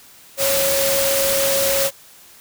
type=tone in noise; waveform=sine; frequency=549 Hz; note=C#5; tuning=17 cents flat; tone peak=-19 dBFS; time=0.37-1.91 s; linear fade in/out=50 ms; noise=white; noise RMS=-20 dBFS; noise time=0.37-1.91 s; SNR=-2 dB; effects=white hiss -46 dBFS RMS until 2.4 s